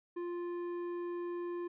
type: tone with tanh clipping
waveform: sine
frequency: 348.9 Hz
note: F4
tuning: 2 cents flat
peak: -38 dBFS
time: 0.16-1.68 s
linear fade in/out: 10 ms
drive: 10 dB
effects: none